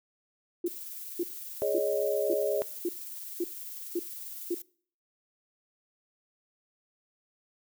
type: tone bursts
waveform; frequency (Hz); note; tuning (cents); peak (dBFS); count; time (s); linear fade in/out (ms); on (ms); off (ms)
sine; 349.2; F4; 0; -26; 8; 0.64-4.546; 5; 42; 510
type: noise with tremolo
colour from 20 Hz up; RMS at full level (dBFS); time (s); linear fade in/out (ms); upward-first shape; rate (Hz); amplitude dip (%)
violet; -40; 0.66-4.62; 5; sine; 20; 30
type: chord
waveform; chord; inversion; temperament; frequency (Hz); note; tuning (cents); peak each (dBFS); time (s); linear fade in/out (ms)
sine; Ab suspended fourth; none; equal; 415.3 / 554.4 / 622.3; Ab4 / Db5 / Eb5; 0 / 0 / 0; -30; 1.62-2.62; 0
effects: noise-tail reverb RT60 0.5 s tail -23 dB re dry